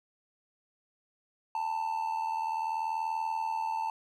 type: tone with amplitude modulation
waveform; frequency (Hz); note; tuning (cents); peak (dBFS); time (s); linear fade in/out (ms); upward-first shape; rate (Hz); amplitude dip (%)
triangle; 889; A5; +18; -25; 1.55-3.9; 2; sine; 80.6; 65
effects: none